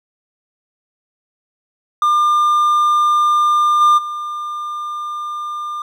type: tone with level steps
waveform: triangle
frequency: 1200 Hz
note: D6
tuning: 37 cents sharp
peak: -9 / -6 / -20 dBFS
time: 2.02-5.82 s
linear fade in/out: 2 ms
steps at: 3.8 / 3.97 s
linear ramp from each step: 20 ms
effects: none